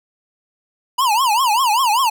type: tone with vibrato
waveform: square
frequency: 951 Hz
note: A#5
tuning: 34 cents sharp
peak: -14 dBFS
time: 0.98-2.1 s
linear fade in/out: 10 ms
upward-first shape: triangle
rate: 5.1 Hz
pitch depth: 280 cents each way
effects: none